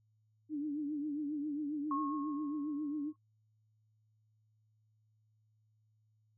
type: tone with vibrato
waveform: sine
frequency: 295.4 Hz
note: D4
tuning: 10 cents sharp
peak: -34 dBFS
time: 0.49-3.13 s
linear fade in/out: 50 ms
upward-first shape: triangle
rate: 7.4 Hz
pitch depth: 94 cents each way
type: tone with exponential decay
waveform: sine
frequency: 1088 Hz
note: C#6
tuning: 33 cents flat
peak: -33 dBFS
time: 1.91-3.16 s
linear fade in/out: 2 ms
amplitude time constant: 270 ms
effects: noise-tail reverb RT60 0.1 s tail -20 dB re dry + added 108 Hz sine -70 dBFS peak until 6.37 s